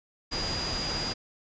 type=tone in noise; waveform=sine; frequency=4869 Hz; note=D#8; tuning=38 cents flat; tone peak=-32 dBFS; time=0.31-1.14 s; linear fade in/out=20 ms; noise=pink; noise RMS=-33 dBFS; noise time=0.31-1.14 s; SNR=-2 dB; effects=resampled to 16000 Hz